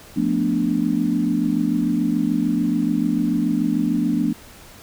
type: chord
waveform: sine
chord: B half-diminished seventh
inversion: second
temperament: equal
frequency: 174.61 / 220 / 246.9 / 293.7 Hz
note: F3 / A3 / B3 / D4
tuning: 0 / 0 / 0 / 0 cents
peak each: -25 / -23 / -22 / -22 dBFS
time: 0.16-4.33 s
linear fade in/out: 10 ms
effects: pink hiss -44 dBFS RMS until 4.82 s